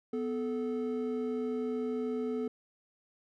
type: tone pair together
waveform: triangle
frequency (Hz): 248.6 / 435.4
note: B3 / A4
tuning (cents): +12 / -18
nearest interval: minor seventh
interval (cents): 970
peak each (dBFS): -32 / -32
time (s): 0.13-2.48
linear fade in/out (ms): 5
effects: none